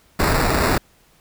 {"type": "noise with sample-and-hold", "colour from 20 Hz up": "pink", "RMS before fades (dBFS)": -18, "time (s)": [0.19, 0.78], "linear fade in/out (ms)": 5, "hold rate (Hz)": 3150, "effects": ["pink hiss -56 dBFS RMS until 1.2 s"]}